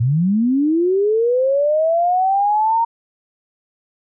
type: linear sweep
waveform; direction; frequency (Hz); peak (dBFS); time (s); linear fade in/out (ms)
sine; up; 110 to 931; -13; 0-2.85; 10
effects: none